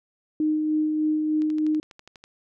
sine tone with tremolo, 307.9 Hz, D#4, 18 cents flat, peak -19 dBFS, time 0.4-1.8 s, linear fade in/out 2 ms, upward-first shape sine, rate 3.3 Hz, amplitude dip 30%
click train, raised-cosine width 0.2 ms, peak -28 dBFS, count 11, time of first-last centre 1.42-2.24 s, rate 12.2 Hz
effects none

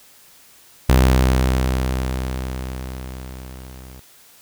sawtooth tone with level ramp, 64.3 Hz, C2, 30 cents flat, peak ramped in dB -6 to -34 dBFS, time 0.89-4 s, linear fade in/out 5 ms, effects white hiss -49 dBFS RMS until 4.41 s

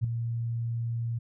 sine tone with ADSR envelope, 116.54 Hz, A#2, in tune, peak -20 dBFS, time 0.01-1.19 s, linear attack 33 ms, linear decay 4 ms, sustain -8 dB, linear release 12 ms, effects none

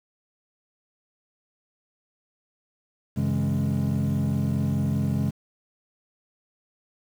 triangle tone cluster, 94.6 / 137.8 / 162.7 / 207.4 / 271.9 Hz, F#2 / C#3 / E3 / G#3 / C#4, +39 / -10 / -22 / -2 / -33 cents, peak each -27 / -23 / -29 / -24 / -32 dBFS, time 3.16-5.31 s, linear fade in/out 20 ms, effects tanh soft clip ceiling -14 dBFS + 8-bit

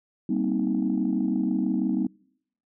sine chord, C minor seventh, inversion second, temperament just, 196.22 / 235.5 / 261.6 / 314 Hz, G3 / Bb3 / C4 / Eb4, +2 / +18 / 0 / +16 cents, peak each -27 dBFS, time 0.29-2.07 s, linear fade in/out 5 ms, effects noise-tail reverb RT60 0.7 s tail -26 dB re dry + tanh soft clip ceiling -15 dBFS

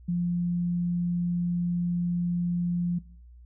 sine tone, 174.61 Hz, F3, in tune, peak -24 dBFS, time 0.08-2.99 s, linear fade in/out 10 ms, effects noise-tail reverb RT60 0.6 s tail -22 dB re dry + added 60 Hz sine -47 dBFS peak until 3.45 s

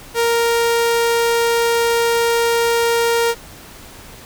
sawtooth tone, 466.2 Hz, A#4, in tune, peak -10 dBFS, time 0.14-3.35 s, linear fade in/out 50 ms, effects pink hiss -39 dBFS RMS until 4.25 s

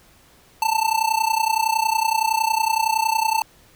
square tone with amplitude modulation, 886 Hz, A5, 12 cents sharp, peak -15 dBFS, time 0.62-3.42 s, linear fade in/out 2 ms, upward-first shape sine, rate 30.8 Hz, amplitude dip 85%, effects pink hiss -53 dBFS RMS until 3.75 s

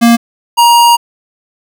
square tone pair in turn, 233.8 / 944.4 Hz, A#3 / A#5, +5 / +22 cents, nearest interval 2 octaves, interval 2417 cents, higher second, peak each -4 dBFS, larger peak neither, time 0.01-0.17 / 0.57-0.97 s, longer second, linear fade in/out 20 ms, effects none

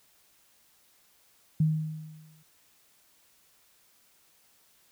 sine tone with exponential decay, 156.2 Hz, D#3, 7 cents sharp, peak -19 dBFS, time 1.6-2.43 s, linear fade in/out 5 ms, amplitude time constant 180 ms, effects white hiss -64 dBFS RMS until 4.91 s

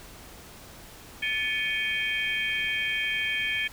sine tone cluster, 1741 / 2244 / 2482 / 3183 Hz, A6 / C#7 / D#7 / G7, -19 / +21 / -5 / +26 cents, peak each -31 / -31 / -31 / -32 dBFS, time 1.22-3.68 s, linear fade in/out 10 ms, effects pink hiss -47 dBFS RMS until 3.72 s

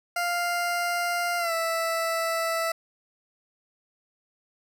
20% pulse tone with pitch glide, 698.5 to 659.3 Hz, F5 to E5, 0 to 0 cents, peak -20 dBFS, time 0.16-2.72 s, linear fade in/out 5 ms, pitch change -100 cents, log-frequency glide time 1.38-1.53 s, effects none

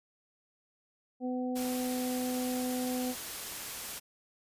harmonic tone, 251.7 Hz, B3, 33 cents sharp, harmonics 1 / 2 / 3, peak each -32 / -38 / -42 dBFS, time 1.2-3.15 s, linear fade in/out 50 ms
white noise, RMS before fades -40 dBFS, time 1.55-4 s, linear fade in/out 20 ms
effects resampled to 32000 Hz

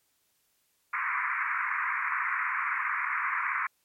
pink band-pass noise, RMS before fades -30 dBFS, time 0.93-3.67 s, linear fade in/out 5 ms, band 1000 to 2300 Hz, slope 96 dB/octave, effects white hiss -72 dBFS RMS until 3.84 s + MP3 64 kbps

